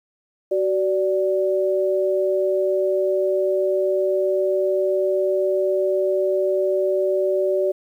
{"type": "tone pair together", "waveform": "sine", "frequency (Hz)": [376.3, 584], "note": ["F#4", "D5"], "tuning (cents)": [29, -10], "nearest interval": "minor sixth", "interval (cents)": 761, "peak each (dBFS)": -20, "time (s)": [0.51, 7.72], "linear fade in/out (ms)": 10, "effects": ["9-bit"]}